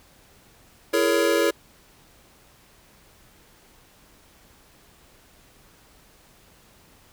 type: chord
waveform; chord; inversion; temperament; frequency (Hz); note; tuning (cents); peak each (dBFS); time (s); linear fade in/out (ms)
square; A# half-diminished seventh; second; just; 335.6 / 419.5 / 466.2 / 559.4; E4 / G#4 / A#4 / C#5; +31 / +17 / 0 / +16; -25; 0.93-1.51; 10
effects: pink hiss -55 dBFS RMS until 7.12 s